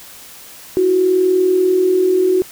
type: tone pair together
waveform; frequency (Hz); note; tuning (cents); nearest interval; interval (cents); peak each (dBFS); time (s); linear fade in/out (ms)
sine; 329.6 / 370; E4 / F#4; 0 / 0; major second; 200; -21 / -11; 0.77-2.42; 0
effects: white hiss -38 dBFS RMS until 2.51 s